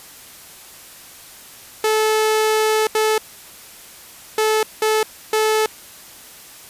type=tone bursts at uneven times; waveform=sawtooth; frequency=434.2 Hz; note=A4; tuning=23 cents flat; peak=-11 dBFS; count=5; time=1.84-2.87 / 2.95-3.18 / 4.38-4.63 / 4.82-5.03 / 5.33-5.66 s; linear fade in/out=2 ms; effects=white hiss -41 dBFS RMS until 6.69 s + resampled to 32000 Hz